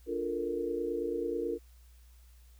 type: chord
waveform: sine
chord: Bb major seventh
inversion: first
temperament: just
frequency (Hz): 291.4 / 349.6 / 437 / 466.2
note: D4 / F4 / A4 / Bb4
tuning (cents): -13 / +2 / -12 / 0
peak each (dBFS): -39 / -36 / -39 / -34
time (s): 0.06-1.59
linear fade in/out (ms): 50
effects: added 60 Hz sine -54 dBFS peak until 2.59 s + white hiss -67 dBFS RMS until 2.59 s